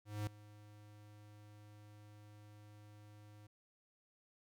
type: tone with ADSR envelope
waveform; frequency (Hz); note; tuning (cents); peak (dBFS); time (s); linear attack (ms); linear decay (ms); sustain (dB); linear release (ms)
square; 104.9; G#2; +18; -37; 0.05-3.47; 220; 4; -20; 6
effects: none